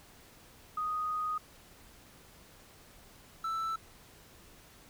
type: tone pair in turn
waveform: sine / triangle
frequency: 1244.5 / 1323.2 Hz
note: D#6 / E6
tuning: 0 / +6 cents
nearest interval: minor second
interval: 106 cents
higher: second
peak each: -31 / -30 dBFS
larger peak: second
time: 0.77-1.38 / 3.44-3.76 s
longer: first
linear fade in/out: 5 ms
effects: pink hiss -57 dBFS RMS until 4.89 s